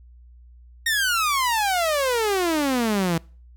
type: exponential sweep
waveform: sawtooth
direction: down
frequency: 1875 to 160.8 Hz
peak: -16 dBFS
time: 0.86-3.18 s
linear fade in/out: 5 ms
effects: noise-tail reverb RT60 0.4 s tail -25 dB re dry + added 60 Hz sine -45 dBFS peak until 3.56 s